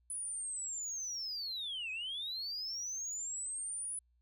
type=linear two-way sweep; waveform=sine; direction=down then up; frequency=10000 to 2489 to 10000 Hz; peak=-36 dBFS; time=0.1-3.99 s; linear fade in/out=2 ms; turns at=1.91 s; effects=tanh soft clip ceiling -35 dBFS + added 60 Hz sine -69 dBFS peak until 4.21 s